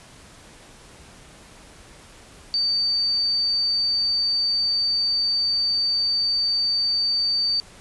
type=tone; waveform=sine; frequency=4596 Hz; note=D8; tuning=38 cents flat; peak=-19 dBFS; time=2.54-7.6 s; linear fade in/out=0 ms; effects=pink hiss -47 dBFS RMS until 7.8 s + resampled to 24000 Hz